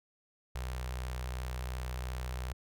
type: tone with notch filter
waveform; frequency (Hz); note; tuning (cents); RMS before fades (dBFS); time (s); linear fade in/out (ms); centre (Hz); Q
sawtooth; 62.8; B1; +30; -38; 0.55-2.53; 5; 260; 0.54
effects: none